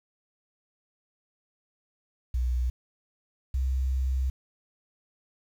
sine tone pair in turn, 61.74 / 65.41 Hz, B1 / C2, 0 / 0 cents, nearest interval minor second, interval 100 cents, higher second, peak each -23 dBFS, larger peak neither, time 2.34-2.7 / 3.54-4.3 s, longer second, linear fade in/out 5 ms, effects tanh soft clip ceiling -19 dBFS + 9-bit

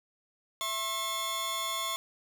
sawtooth tone cluster, 662 / 1078 / 3470 Hz, E5 / C#6 / A7, +7 / -49 / -25 cents, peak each -38 / -30 / -32 dBFS, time 0.61-1.96 s, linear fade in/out 0 ms, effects none

